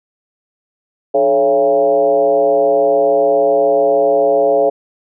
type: tone with frequency modulation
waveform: sine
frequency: 554.4 Hz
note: C#5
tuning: in tune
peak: -9 dBFS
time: 1.14-4.7 s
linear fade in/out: 10 ms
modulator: 127 Hz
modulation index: 1.2
effects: none